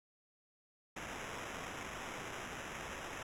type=noise with sample-and-hold; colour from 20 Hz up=white; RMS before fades=-45 dBFS; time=0.96-3.23 s; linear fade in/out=5 ms; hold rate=4410 Hz; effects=low-pass 10000 Hz 12 dB/octave